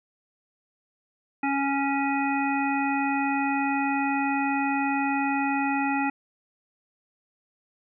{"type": "harmonic tone", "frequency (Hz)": 277.2, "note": "C#4", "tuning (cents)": 0, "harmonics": [1, 3, 5, 7, 9], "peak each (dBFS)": [-26, -27, -34, -34, -32], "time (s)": [1.43, 6.1], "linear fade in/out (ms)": 5, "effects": []}